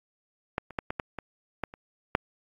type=clicks; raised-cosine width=0.5 ms; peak=-12 / -27 / -13 / -16 / -14 / -20 / -14 / -29 / -6 dBFS; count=9; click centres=0.581 / 0.707 / 0.788 / 0.905 / 0.998 / 1.187 / 1.637 / 1.739 / 2.151 s; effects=AAC 32 kbps